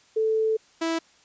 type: tone pair in turn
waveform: sine / sawtooth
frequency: 440 / 328.5 Hz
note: A4 / E4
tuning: 0 / -6 cents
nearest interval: perfect fourth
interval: 506 cents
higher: first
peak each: -20 dBFS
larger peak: neither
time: 0.16-0.57 / 0.81-0.99 s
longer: first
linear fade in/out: 10 ms
effects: white hiss -58 dBFS RMS until 1.24 s + resampled to 16000 Hz